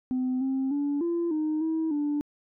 sine tone with pitch steps, 255.5 / 265.9 / 286.8 / 341 / 308.8 / 320.8 / 293.1 Hz, C4 / C4 / D4 / F4 / D#4 / E4 / D4, -41 / +28 / -41 / -41 / -13 / -47 / -3 cents, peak -23 dBFS, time 0.11-2.21 s, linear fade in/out 0 ms, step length 300 ms, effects tanh soft clip ceiling -22 dBFS

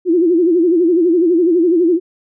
sine tone with vibrato, 343.3 Hz, F4, 30 cents flat, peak -9 dBFS, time 0.05-2 s, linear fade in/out 50 ms, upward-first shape sine, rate 12 Hz, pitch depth 120 cents each way, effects none

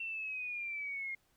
sine linear sweep, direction down, 2709 to 2125 Hz, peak -37 dBFS, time 0-1.15 s, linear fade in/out 5 ms, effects pink hiss -73 dBFS RMS until 1.36 s

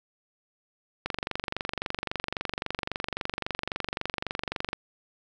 click train, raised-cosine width 0.3 ms, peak -13 dBFS, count 88, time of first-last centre 1.06-4.731 s, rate 23.7 Hz, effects none

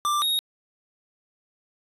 square tone pair in turn, 1182 / 3753 Hz, D6 / A#7, +11 / +11 cents, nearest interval octave + minor sixth, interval 2000 cents, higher second, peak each -22 dBFS, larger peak neither, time 0.05-0.22 / 0.22-0.39 s, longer neither, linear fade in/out 0 ms, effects resampled to 32000 Hz

